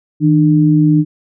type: tone pair together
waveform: sine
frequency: 158.44 / 300.3 Hz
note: D#3 / D4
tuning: +32 / +39 cents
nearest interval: major seventh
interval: 1107 cents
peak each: -10 dBFS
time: 0.2-1.05 s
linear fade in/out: 50 ms
effects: none